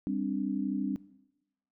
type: chord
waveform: sine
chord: G suspended fourth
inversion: none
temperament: equal with one note detuned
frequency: 198.39 / 261.6 / 293.7 Hz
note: G3 / C4 / D4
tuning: +21 / 0 / 0 cents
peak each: -33 dBFS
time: 0.07-0.96 s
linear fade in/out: 0 ms
effects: noise-tail reverb RT60 0.9 s tail -19 dB re dry